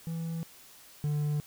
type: tone pair in turn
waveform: triangle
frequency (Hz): 164.81 / 148.3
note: E3 / D3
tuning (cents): 0 / +17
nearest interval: major second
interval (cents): 183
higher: first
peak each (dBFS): -30 / -25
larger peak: second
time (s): 0.07-0.43 / 1.04-1.4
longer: neither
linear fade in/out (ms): 0
effects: white hiss -54 dBFS RMS until 1.46 s